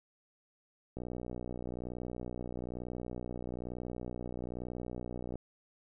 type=click train; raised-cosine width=2 ms; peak=-27 dBFS; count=269; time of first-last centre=0.97-5.356 s; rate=61.1 Hz; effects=none